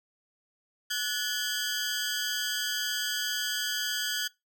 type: ring-modulated tone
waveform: 15% pulse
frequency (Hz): 1596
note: G6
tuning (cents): +31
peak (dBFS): -19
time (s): 0.9-4.28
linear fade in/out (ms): 10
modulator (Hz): 121
effects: noise-tail reverb RT60 0.2 s tail -21 dB re dry